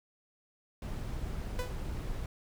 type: noise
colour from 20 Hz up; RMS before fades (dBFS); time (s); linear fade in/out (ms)
brown; -37; 0.82-2.26; 2
type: tone with exponential decay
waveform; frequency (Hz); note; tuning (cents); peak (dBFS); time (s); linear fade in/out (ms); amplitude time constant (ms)
sawtooth; 498; B4; +14; -29; 1.59-1.81; 1; 47
effects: none